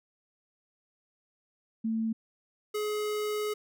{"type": "tone pair in turn", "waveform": ["sine", "square"], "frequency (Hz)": [223.5, 421.9], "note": ["A3", "G#4"], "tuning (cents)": [27, 27], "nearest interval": "major seventh", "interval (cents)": 1100, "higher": "second", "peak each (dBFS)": [-27, -30], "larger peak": "first", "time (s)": [[1.84, 2.13], [2.74, 3.54]], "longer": "second", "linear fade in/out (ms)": 10, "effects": []}